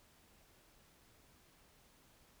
silence, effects pink hiss -67 dBFS RMS until 2.4 s

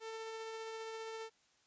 sawtooth tone with tremolo, 446.3 Hz, A4, 25 cents sharp, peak -38 dBFS, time 0-1.3 s, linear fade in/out 50 ms, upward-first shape triangle, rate 15 Hz, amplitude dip 25%, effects white hiss -72 dBFS RMS until 1.66 s + resampled to 16000 Hz

